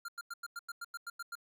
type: tone bursts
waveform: square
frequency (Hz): 1393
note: F6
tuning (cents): -5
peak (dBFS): -40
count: 11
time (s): 0.05-1.354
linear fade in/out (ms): 5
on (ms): 34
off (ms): 93
effects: none